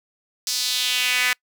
sawtooth tone with high-pass filter sweep, 249.8 Hz, B3, 20 cents sharp, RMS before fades -22 dBFS, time 0.47-1.33 s, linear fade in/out 2 ms, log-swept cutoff 5200 to 1900 Hz, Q 2.5, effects noise-tail reverb RT60 0.1 s tail -26 dB re dry

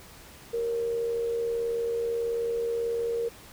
sine tone with amplitude modulation, 466.2 Hz, A#4, in tune, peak -24 dBFS, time 0.53-3.29 s, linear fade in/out 10 ms, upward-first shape sine, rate 78.4 Hz, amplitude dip 40%, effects pink hiss -49 dBFS RMS until 3.52 s

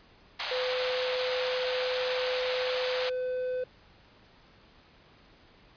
white band-pass noise, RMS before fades -35 dBFS, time 0.39-3.1 s, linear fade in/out 10 ms, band 540 to 4600 Hz, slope 48 dB/octave
triangle tone, 506 Hz, B4, 42 cents sharp, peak -27 dBFS, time 0.51-3.64 s, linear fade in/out 5 ms
effects pink hiss -58 dBFS RMS until 5.76 s + resampled to 11025 Hz

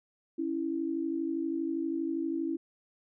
sine tone pair together, 277.5 / 330 Hz, C#4 / E4, +2 / +2 cents, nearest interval minor third, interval 300 cents, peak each -34 / -31 dBFS, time 0.38-2.57 s, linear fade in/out 10 ms, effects none

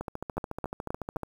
two click trains, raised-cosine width 1 ms, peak -20 / -17 dBFS, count 18 / 4, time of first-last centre 0.01-1.233 / 0.38-1.167 s, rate 13.9 / 3.81 Hz, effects 8-bit

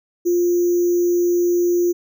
sine tone with sample-and-hold, 350 Hz, F4, 4 cents sharp, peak -14 dBFS, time 0.25-1.93 s, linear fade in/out 20 ms, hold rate 6300 Hz, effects none

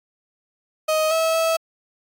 35% pulse tone with pitch steps, 626 / 648 / 652 Hz, D#5 / E5 / E5, +10 / -30 / -19 cents, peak -16 dBFS, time 0.88-1.57 s, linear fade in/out 10 ms, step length 230 ms, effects AAC 64 kbps

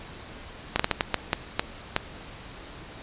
slowing click train, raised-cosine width 0.3 ms, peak -5 dBFS, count 9, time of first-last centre 0.76-1.964 s, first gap 35 ms, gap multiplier 1.4, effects pink hiss -43 dBFS RMS until 3.02 s + resampled to 8000 Hz

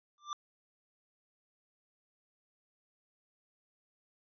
square tone with exponential growth, 1183 Hz, D6, 12 cents sharp, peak -33 dBFS, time 0.18-0.33 s, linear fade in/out 1 ms, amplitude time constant 32 ms, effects resampled to 16000 Hz

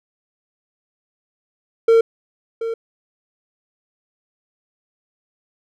triangle tone with echo, 455.8 Hz, A#4, 39 cents flat, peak -7 dBFS, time 1.88-2.01 s, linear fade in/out 5 ms, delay 730 ms, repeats 1, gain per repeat -12 dB, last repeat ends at 2.74 s, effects none

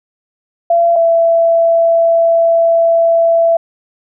sine tone pair in turn, 680 / 667.5 Hz, F5 / E5, -46 / +22 cents, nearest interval unison, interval 32 cents, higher first, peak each -7 dBFS, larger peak neither, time 0.7-0.96 / 0.96-3.57 s, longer second, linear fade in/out 5 ms, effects none

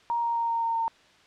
sine tone with pitch steps, 939 / 933.6 / 928.2 / 922.9 / 917.6 / 912.3 Hz, A#5 / A#5 / A#5 / A#5 / A#5 / A#5, +12 / +2 / -8 / -18 / -28 / -38 cents, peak -24 dBFS, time 0.1-0.88 s, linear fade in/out 0 ms, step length 130 ms, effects white hiss -57 dBFS RMS until 1.26 s + low-pass 4000 Hz 12 dB/octave

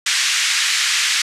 pink band-pass noise, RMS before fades -18 dBFS, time 0.06-1.22 s, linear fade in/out 5 ms, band 1700 to 7800 Hz, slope 24 dB/octave, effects resampled to 32000 Hz

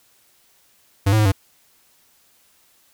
square tone with pitch steps, 98.4 / 108.9 / 106.8 / 96.8 Hz, G2 / A2 / G#2 / G2, +7 / -17 / +49 / -21 cents, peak -14 dBFS, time 1.06-1.32 s, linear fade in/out 10 ms, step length 65 ms, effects white hiss -58 dBFS RMS until 2.93 s

